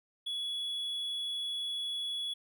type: tone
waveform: triangle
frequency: 3383 Hz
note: G#7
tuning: 31 cents sharp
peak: -32 dBFS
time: 0.26-2.34 s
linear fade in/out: 10 ms
effects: none